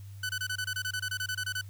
sawtooth tone bursts, 1500 Hz, F#6, 23 cents sharp, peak -27 dBFS, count 16, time 0.23-1.613 s, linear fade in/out 5 ms, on 63 ms, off 25 ms, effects added 99 Hz sine -42 dBFS peak until 1.69 s + white hiss -61 dBFS RMS until 1.69 s

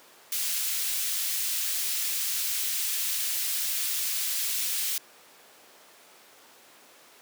white high-pass noise, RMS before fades -29 dBFS, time 0.32-4.98 s, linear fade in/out 2 ms, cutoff 2400 Hz, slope 12 dB/octave, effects pink hiss -53 dBFS RMS until 7.21 s + high-pass 400 Hz 12 dB/octave

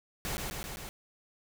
pink noise with echo, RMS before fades -35 dBFS, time 0.25-0.37 s, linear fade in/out 0 ms, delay 130 ms, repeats 4, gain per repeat -2 dB, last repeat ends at 0.89 s, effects none

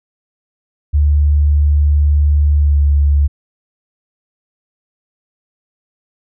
sine tone with pitch glide, 73.42 to 71.91 Hz, D2 to D2, 0 to -36 cents, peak -8 dBFS, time 0.93-3.28 s, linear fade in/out 20 ms, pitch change -36 cents, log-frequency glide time 2.59-2.79 s, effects none

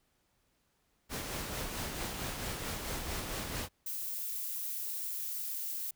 pink noise with tremolo, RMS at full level -37 dBFS, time 1.09-3.69 s, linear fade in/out 50 ms, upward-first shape sine, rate 4.5 Hz, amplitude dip 35%
violet noise, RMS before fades -38 dBFS, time 3.86-5.91 s, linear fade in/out 5 ms
effects pink hiss -75 dBFS RMS until 5.95 s

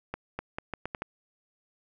accelerating click train, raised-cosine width 0.5 ms, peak -18 dBFS, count 7, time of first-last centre 0.14-1.02 s, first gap 250 ms, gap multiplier 0.78, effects none

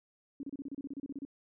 sine tone bursts, 278.4 Hz, C#4, 8 cents sharp, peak -37 dBFS, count 14, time 0.4-1.251 s, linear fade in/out 2 ms, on 32 ms, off 31 ms, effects none

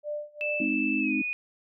sine tone with tremolo, 594 Hz, D5, 20 cents sharp, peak -29 dBFS, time 0.03-0.76 s, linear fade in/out 50 ms, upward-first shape sine, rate 2.6 Hz, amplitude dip 95%
sine tone with pitch glide, 2637 to 2475 Hz, E7 to D#7, 0 to -10 cents, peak -28 dBFS, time 0.41-1.33 s, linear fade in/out 0 ms, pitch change -110 cents, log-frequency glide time 1-1.13 s
sine chord, Ab major, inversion none, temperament equal with one note detuned, 212.8 / 261.6 / 311.1 Hz, Ab3 / C4 / Eb4, +42 / 0 / 0 cents, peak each -32 / -29 / -29 dBFS, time 0.6-1.22 s, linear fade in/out 5 ms
effects none

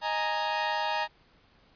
sawtooth chord, D# suspended fourth, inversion none, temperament equal, 622.3 / 830.6 / 932.3 Hz, D#5 / G#5 / A#5, 0 / 0 / 0 cents, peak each -31 / -28 / -26 dBFS, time 0.01-1.08 s, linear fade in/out 50 ms, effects pink hiss -62 dBFS RMS until 1.75 s + resampled to 11025 Hz

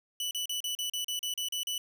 sawtooth tone bursts, 2971 Hz, F#7, 6 cents sharp, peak -28 dBFS, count 11, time 0.2-1.78 s, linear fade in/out 2 ms, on 110 ms, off 37 ms, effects none

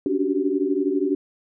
sine tone cluster, 280.9 / 293.1 / 369.6 / 389.3 Hz, C#4 / D4 / F#4 / G4, +23 / -3 / -2 / -12 cents, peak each -25 dBFS, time 0.06-1.15 s, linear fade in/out 2 ms, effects none

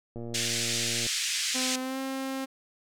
click train, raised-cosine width 2 ms, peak -26 dBFS, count 107, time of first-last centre 0.16-1.066 s, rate 117 Hz
white band-pass noise, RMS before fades -30 dBFS, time 0.34-1.76 s, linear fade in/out 5 ms, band 1900 to 7600 Hz, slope 24 dB/octave
sawtooth tone with pitch glide, 257 to 266.7 Hz, C4 to C4, -31 to +33 cents, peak -27 dBFS, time 1.54-2.46 s, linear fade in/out 20 ms, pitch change +64 cents, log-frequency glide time 1.79-1.99 s
effects none

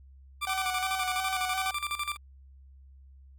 20% pulse tone with tremolo, 1180 Hz, D6, 8 cents sharp, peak -24 dBFS, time 0.41-2.17 s, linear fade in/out 20 ms, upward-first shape square, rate 12 Hz, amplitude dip 75%
sawtooth tone with vibrato, 749 Hz, F#5, 21 cents sharp, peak -27 dBFS, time 0.47-1.71 s, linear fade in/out 2 ms, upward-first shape square, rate 2.8 Hz, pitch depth 20 cents each way
effects added 67 Hz sine -50 dBFS peak until 3.38 s

